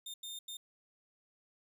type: tone bursts at uneven times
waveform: sawtooth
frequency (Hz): 3630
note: A#7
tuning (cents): -47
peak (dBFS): -39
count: 3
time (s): 0.06-0.14 / 0.23-0.39 / 0.48-0.57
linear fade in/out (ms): 5
effects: none

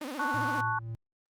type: tone with vibrato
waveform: sawtooth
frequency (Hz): 277.2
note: C#4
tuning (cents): 0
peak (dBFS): -31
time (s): 0.01-0.61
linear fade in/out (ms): 5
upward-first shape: sine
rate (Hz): 15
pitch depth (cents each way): 200
type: chord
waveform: sine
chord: F# minor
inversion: first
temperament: equal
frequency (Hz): 880 / 1108.7 / 1480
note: A5 / C#6 / F#6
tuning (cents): 0 / 0 / 0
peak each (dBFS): -32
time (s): 0.19-0.79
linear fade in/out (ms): 5
type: tone with tremolo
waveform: triangle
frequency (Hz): 113.8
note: A#2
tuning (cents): -41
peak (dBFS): -32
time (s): 0.34-0.95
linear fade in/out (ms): 0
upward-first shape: sine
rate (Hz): 3.9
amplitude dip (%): 55
effects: Opus 24 kbps

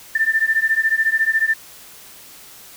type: beating tone pair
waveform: sine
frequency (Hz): 1776 / 1790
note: A6 / A6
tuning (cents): +16 / +29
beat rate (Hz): 14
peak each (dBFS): -18 / -18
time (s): 0.15-1.54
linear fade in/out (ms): 5
effects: white hiss -42 dBFS RMS until 2.76 s

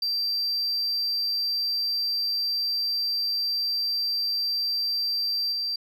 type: tone with level steps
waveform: sine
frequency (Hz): 4699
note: D8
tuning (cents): 0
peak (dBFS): -21 / -24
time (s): 0.02-5.76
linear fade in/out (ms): 5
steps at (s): 5.52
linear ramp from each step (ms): 5
effects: tanh soft clip ceiling -23 dBFS

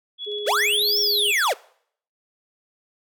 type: tone with tremolo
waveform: sine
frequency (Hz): 3378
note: G#7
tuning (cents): +29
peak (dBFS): -28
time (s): 0.18-1.53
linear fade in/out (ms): 50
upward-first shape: square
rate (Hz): 7.3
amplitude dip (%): 35
type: tone with pitch glide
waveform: sine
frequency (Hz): 415.3 to 412.2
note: G#4 to G#4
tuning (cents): 0 to -13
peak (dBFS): -28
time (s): 0.26-1.32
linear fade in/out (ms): 20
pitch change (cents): -13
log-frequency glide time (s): 0.82-1.08
type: linear two-way sweep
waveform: square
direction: up then down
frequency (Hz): 345.2 to 5600 to 351.7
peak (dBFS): -19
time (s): 0.46-1.54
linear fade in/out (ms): 20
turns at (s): 1
effects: noise-tail reverb RT60 0.6 s tail -22 dB re dry

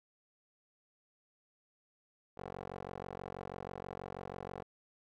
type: tone with band-pass filter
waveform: 15% pulse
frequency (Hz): 46.2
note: F#1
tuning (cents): -2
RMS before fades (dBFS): -45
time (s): 2.37-4.63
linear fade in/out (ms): 10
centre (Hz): 650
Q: 1.2
effects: none

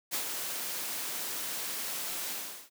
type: noise with ADSR envelope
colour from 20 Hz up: white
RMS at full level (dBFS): -31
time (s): 0.11-2.7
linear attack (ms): 32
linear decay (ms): 80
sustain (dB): -5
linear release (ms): 390
effects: high-pass 200 Hz 12 dB/octave

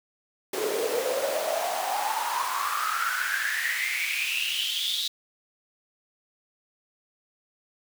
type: noise with high-pass filter sweep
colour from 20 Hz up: pink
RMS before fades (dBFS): -28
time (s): 0.53-5.08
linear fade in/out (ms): 5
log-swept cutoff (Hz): 390 to 3800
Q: 9.2
effects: none

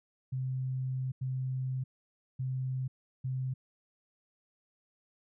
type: tone bursts at uneven times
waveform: sine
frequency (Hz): 130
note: C3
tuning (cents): -11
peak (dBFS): -31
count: 4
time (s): 0.32-1.12 / 1.21-1.84 / 2.39-2.88 / 3.24-3.54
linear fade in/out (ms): 10
effects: none

